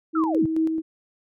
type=tone with tremolo; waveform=sine; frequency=320.5 Hz; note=E4; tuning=49 cents flat; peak=-18 dBFS; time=0.13-0.82 s; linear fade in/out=50 ms; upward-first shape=square; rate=4.6 Hz; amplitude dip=40%
type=linear sweep; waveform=sine; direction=down; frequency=1396.9 to 82.41 Hz; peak=-25 dBFS; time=0.15-0.46 s; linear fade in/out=5 ms
effects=none